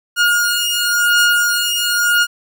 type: beating tone pair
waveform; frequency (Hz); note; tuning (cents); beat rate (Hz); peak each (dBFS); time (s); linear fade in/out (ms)
sawtooth; 1428 / 1428.95; F6 / F6; +38 / +39; 0.95; -12; 0.16-2.27; 50
effects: none